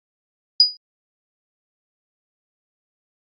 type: tone with exponential decay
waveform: sine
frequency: 4921 Hz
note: D#8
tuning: 20 cents flat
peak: -5 dBFS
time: 0.6-0.77 s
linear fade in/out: 2 ms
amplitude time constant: 36 ms
effects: Opus 48 kbps